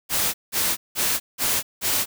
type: noise bursts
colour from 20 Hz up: white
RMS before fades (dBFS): -22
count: 5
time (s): 0.09-2.06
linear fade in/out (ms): 50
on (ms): 250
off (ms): 180
effects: none

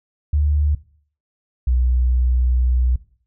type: tone pair in turn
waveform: sine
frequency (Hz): 73.8 / 62.06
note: D2 / B1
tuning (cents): +9 / +9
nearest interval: minor third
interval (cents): 300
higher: first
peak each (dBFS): -14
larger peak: neither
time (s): 0.33-0.75 / 1.67-2.96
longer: second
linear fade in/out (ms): 5
effects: noise-tail reverb RT60 0.5 s tail -18 dB re dry

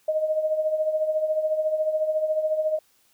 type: tone with tremolo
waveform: sine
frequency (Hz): 622.3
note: D#5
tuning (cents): 0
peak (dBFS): -18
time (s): 0.08-2.79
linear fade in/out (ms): 5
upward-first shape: triangle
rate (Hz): 14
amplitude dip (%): 70
effects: white hiss -63 dBFS RMS until 3.13 s

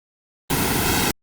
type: noise with comb filter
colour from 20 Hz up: pink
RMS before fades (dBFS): -20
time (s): 0.5-1.11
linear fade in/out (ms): 2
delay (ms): 1.7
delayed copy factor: -0.7
effects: Opus 24 kbps

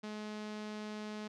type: tone with low-pass filter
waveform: sawtooth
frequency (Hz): 212.3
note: G#3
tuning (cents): +38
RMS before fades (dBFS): -43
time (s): 0.03-1.28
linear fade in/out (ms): 10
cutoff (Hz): 5200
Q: 1.1
effects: none

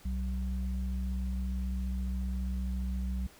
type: tone pair together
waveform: sine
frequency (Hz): 63.3 / 189.69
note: B1 / F#3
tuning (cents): +43 / +43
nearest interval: octave + perfect fifth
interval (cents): 1900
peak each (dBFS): -31 / -38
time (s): 0.05-3.27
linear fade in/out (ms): 5
effects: pink hiss -57 dBFS RMS until 3.39 s

